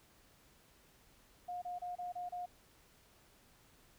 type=tone bursts; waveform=sine; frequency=714 Hz; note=F5; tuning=38 cents sharp; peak=-39 dBFS; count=6; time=1.48-2.46 s; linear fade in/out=10 ms; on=140 ms; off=28 ms; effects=pink hiss -66 dBFS RMS until 3.98 s